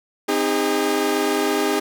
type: chord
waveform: sawtooth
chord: Ab major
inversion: first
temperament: equal with one note detuned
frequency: 261.6 / 311.1 / 405.6 Hz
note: C4 / Eb4 / Ab4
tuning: 0 / 0 / -41 cents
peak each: -22 / -19 / -17 dBFS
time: 0.28-1.8 s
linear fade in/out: 10 ms
effects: none